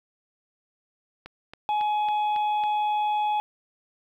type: click train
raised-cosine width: 0.3 ms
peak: -24 dBFS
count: 6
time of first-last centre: 1.26-2.637 s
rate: 3.63 Hz
type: harmonic tone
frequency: 842 Hz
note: G#5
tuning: 24 cents sharp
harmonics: 1 / 3 / 4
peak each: -22 / -40 / -41 dBFS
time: 1.69-3.4 s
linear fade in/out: 0 ms
effects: 10-bit